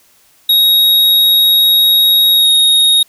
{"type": "tone with pitch glide", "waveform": "square", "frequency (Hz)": [3781, 3746], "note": ["A#7", "A#7"], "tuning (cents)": [24, 8], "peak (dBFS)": -7, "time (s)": [0.49, 3.03], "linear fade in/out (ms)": 5, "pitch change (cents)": -16, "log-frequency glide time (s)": [2.32, 2.49], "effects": ["white hiss -50 dBFS RMS until 3.08 s"]}